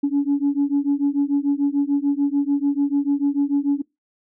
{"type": "beating tone pair", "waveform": "sine", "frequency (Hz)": [280.2, 287], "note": ["C#4", "D4"], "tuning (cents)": [19, -40], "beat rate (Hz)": 6.8, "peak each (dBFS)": -19, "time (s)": [0.03, 3.82], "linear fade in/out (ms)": 10, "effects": ["noise-tail reverb RT60 0.2 s tail -24 dB re dry", "tanh soft clip ceiling -12 dBFS"]}